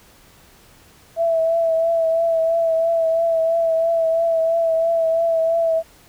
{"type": "tone with vibrato", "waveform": "sine", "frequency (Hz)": 659.3, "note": "E5", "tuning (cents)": 0, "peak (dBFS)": -15, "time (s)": [1.16, 5.83], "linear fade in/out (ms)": 50, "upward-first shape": "triangle", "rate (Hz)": 3, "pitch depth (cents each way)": 34, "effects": ["pink hiss -50 dBFS RMS until 6.08 s"]}